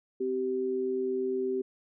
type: tone pair together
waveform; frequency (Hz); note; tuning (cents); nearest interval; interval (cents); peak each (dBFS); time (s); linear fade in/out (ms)
sine; 257.7 / 386.1; C4 / G4; -26 / -26; perfect fifth; 700; -35 / -28; 0.2-1.62; 10
effects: none